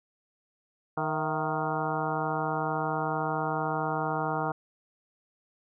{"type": "harmonic tone with a mistuned harmonic", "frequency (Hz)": 155.56, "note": "D#3", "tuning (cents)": 0, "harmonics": [1, 2, 3, 4, 5, 6, 7, 8, 9], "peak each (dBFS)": [-35, -37, -36, -36, -33, -35, -38, -37, -38], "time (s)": [0.97, 4.52], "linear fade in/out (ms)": 5, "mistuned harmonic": 4, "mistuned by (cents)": 90, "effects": []}